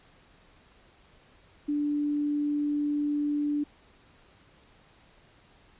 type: tone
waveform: sine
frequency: 293.1 Hz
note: D4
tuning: 3 cents flat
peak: -25 dBFS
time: 1.68-3.64 s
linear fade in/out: 10 ms
effects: pink hiss -59 dBFS RMS until 5.79 s + resampled to 8000 Hz